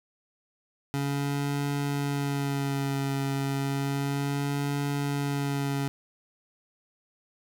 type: tone with vibrato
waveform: 25% pulse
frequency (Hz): 140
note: C#3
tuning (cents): +18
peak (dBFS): -23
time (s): 0.94-5.88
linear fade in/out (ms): 0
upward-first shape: sine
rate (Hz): 0.32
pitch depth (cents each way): 29
effects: none